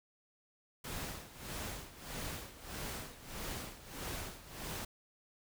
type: noise with tremolo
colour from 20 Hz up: pink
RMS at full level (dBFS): -41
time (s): 0.84-4.85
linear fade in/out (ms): 5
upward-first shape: sine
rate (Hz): 1.6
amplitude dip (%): 80
effects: none